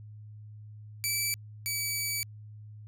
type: tone pair in turn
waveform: 10% pulse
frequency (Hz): 2311 / 2290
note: D7 / D7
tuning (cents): -28 / -44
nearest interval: unison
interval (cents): 16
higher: first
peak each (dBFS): -19 / -21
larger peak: first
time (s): 1.04-1.34 / 1.66-2.23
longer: second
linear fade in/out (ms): 0
effects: added 106 Hz sine -44 dBFS peak until 2.87 s